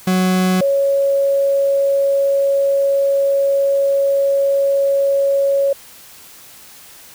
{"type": "tone pair in turn", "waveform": ["40% pulse", "sine"], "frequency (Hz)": [185, 554.4], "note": ["F#3", "C#5"], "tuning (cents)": [0, 0], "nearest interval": "octave + perfect fifth", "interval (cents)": 1900, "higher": "second", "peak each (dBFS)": -12, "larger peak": "neither", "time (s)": [[0.07, 0.61], [0.61, 5.73]], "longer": "second", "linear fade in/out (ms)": 5, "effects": ["white hiss -41 dBFS RMS until 7.14 s"]}